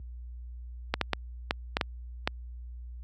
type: clicks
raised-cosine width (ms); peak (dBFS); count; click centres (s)
0.3; -9; 7; 0.94 / 1.013 / 1.133 / 1.509 / 1.769 / 1.812 / 2.275
effects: added 60 Hz sine -30 dBFS peak until 3.03 s + high-pass 100 Hz 12 dB/octave